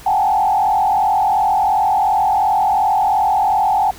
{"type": "tone with frequency modulation", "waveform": "sine", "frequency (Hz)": 808, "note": "G#5", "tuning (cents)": -48, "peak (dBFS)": -12, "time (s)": [0.06, 3.91], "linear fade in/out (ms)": 5, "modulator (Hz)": 42.8, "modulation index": 1.7, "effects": ["added 60 Hz sine -43 dBFS peak until 3.98 s", "pink hiss -39 dBFS RMS until 3.98 s"]}